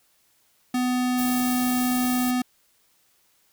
square tone, 250 Hz, B3, 21 cents sharp, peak -22 dBFS, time 0.74-2.42 s, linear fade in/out 5 ms
white band-stop noise, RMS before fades -32 dBFS, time 1.17-2.32 s, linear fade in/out 20 ms, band 510 to 7600 Hz, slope 12 dB/octave
effects white hiss -64 dBFS RMS until 3.52 s

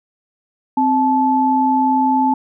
sine tone pair together, 261.6 / 868.8 Hz, C4 / A5, 0 / -22 cents, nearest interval octave + major sixth, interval 2078 cents, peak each -16 / -14 dBFS, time 0.77-2.34 s, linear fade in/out 5 ms, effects none

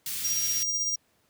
white band-stop noise, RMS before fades -33 dBFS, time 0.06-0.63 s, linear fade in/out 2 ms, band 160 to 2400 Hz, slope 12 dB/octave
square tone with tremolo, 5700 Hz, F8, 34 cents sharp, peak -25 dBFS, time 0.24-0.96 s, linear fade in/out 10 ms, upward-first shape sine, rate 16 Hz, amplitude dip 35%
effects pink hiss -68 dBFS RMS until 1.29 s + high-pass 80 Hz 12 dB/octave

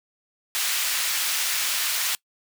pink high-pass noise, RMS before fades -25 dBFS, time 0.55-2.15 s, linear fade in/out 0 ms, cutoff 2000 Hz, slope 12 dB/octave, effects noise-tail reverb RT60 0.1 s tail -24 dB re dry

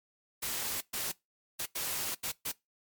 white noise bursts at uneven times, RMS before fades -35 dBFS, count 6, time 0.42-0.81 / 0.93-1.12 / 1.59-1.66 / 1.75-2.15 / 2.23-2.32 / 2.45-2.52 s, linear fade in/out 10 ms, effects noise-tail reverb RT60 0.2 s tail -22 dB re dry + MP3 96 kbps

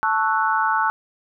sine chord, F# minor seventh, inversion first, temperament equal, 880 / 1108.7 / 1318.5 / 1480 Hz, A5 / C#6 / E6 / F#6, 0 / 0 / 0 / 0 cents, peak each -21 / -24 / -24 / -23 dBFS, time 0.03-0.9 s, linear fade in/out 0 ms, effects none

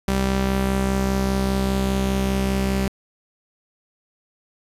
sawtooth tone pair together, 64.99 / 195 Hz, C2 / G3, -11 / -9 cents, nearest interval octave + perfect fifth, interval 1902 cents, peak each -19 dBFS, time 0.08-2.88 s, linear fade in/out 0 ms, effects resampled to 32000 Hz + 8-bit

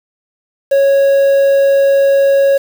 triangle tone with quantisation, 552 Hz, C#5, 7 cents flat, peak -5 dBFS, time 0.71-2.58 s, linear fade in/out 10 ms, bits 5, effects none

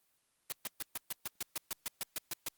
white noise bursts, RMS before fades -37 dBFS, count 14, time 0.5-2.484 s, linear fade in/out 0 ms, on 21 ms, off 130 ms, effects white hiss -75 dBFS RMS until 2.57 s + Opus 32 kbps

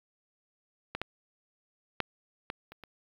clicks, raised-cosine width 0.3 ms, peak -17 / -16 / -11 / -18 / -30 / -29 dBFS, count 6, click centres 0.95 / 1.016 / 2.003 / 2.501 / 2.72 / 2.837 s, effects low-pass 4000 Hz 12 dB/octave + 8-bit

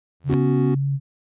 sawtooth tone with exponential growth, 83 Hz, E2, 12 cents sharp, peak -18 dBFS, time 0.2-0.34 s, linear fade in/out 0 ms, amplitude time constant 30 ms
sine tone with vibrato, 138.5 Hz, C#3, 1 cent flat, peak -19 dBFS, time 0.24-1 s, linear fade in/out 50 ms, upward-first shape sine, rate 5.1 Hz, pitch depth 13 cents each way
triangle chord, B suspended second, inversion none, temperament just, 246.9 / 277.8 / 370.4 Hz, B3 / C#4 / F#4, 0 / +4 / +2 cents, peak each -21 dBFS, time 0.29-0.75 s, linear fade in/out 10 ms
effects resampled to 8000 Hz

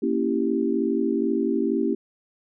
sine chord, A# diminished seventh, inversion none, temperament equal, 233.1 / 277.2 / 329.6 / 392 Hz, A#3 / C#4 / E4 / G4, 0 / 0 / 0 / 0 cents, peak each -26 dBFS, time 0.02-1.95 s, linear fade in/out 10 ms, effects none

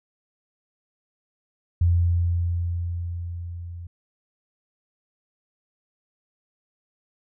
sine tone with level ramp, 86.3 Hz, F2, 20 cents flat, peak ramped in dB -15 to -34 dBFS, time 1.81-3.87 s, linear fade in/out 5 ms, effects none

